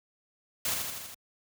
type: noise with echo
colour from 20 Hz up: white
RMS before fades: -30 dBFS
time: 0.65-0.74 s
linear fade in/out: 2 ms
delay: 81 ms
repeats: 5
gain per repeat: -3 dB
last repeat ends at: 1.145 s
effects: high-pass 60 Hz 12 dB/octave